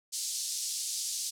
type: band-pass noise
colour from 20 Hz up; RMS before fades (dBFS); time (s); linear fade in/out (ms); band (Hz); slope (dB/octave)
pink; -35; 0.12-1.31; 20; 4600 to 9900; 24
effects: none